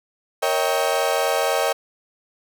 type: chord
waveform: 35% pulse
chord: Eb dominant seventh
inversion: second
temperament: equal with one note detuned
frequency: 466.2 / 554.4 / 638.3 / 784 Hz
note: Bb4 / Db5 / Eb5 / G5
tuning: 0 / 0 / +44 / 0 cents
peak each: -24 / -22 / -22 / -23 dBFS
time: 0.42-1.73 s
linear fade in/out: 10 ms
effects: none